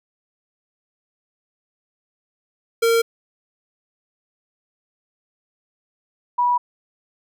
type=tone pair in turn; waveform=square / sine; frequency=460 / 974.7 Hz; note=A#4 / B5; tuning=-23 / -23 cents; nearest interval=octave + minor second; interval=1300 cents; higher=second; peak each=-15 dBFS; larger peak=neither; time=2.82-3.02 / 6.38-6.58 s; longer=neither; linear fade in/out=10 ms; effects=none